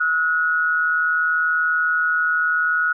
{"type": "tone pair together", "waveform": "sine", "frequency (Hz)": [1293.4, 1454], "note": ["E6", "F#6"], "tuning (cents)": [-33, -31], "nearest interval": "major second", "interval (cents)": 202, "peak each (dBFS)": [-25, -17], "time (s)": [0, 2.93], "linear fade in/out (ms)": 10, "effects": []}